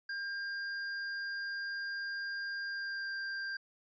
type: tone with pitch glide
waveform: square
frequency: 1601 to 1585.4 Hz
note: G6 to G6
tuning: +36 to +19 cents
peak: -37 dBFS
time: 0.09-3.57 s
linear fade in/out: 5 ms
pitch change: -17 cents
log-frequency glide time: 2.64-3.14 s
effects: resampled to 16000 Hz